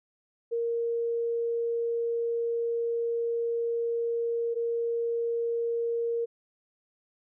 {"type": "tone pair in turn", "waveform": "sine", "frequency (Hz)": [466.2, 466.2], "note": ["A#4", "A#4"], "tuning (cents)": [0, 0], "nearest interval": "unison", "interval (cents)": 0, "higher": "neither", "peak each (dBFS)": [-26, -26], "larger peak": "neither", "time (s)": [[0.51, 4.55], [4.55, 6.26]], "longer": "first", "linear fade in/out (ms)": 20, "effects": []}